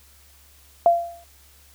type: tone with exponential decay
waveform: sine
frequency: 686 Hz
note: F5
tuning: 31 cents flat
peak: -9 dBFS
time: 0.86-1.24 s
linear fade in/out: 1 ms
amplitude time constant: 82 ms
effects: added 70 Hz sine -54 dBFS peak until 1.74 s + white hiss -54 dBFS RMS until 1.74 s